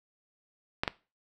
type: clicks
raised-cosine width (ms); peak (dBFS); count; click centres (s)
0.3; -11; 2; 0.835 / 0.878
effects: noise-tail reverb RT60 0.3 s tail -19 dB re dry